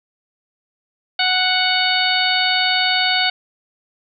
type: harmonic tone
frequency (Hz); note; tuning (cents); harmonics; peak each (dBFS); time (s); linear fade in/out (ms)
740; F#5; 0; 1 / 2 / 3 / 4 / 5 / 6; -22 / -22 / -22 / -22 / -22 / -22; 1.19-3.3; 5
effects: none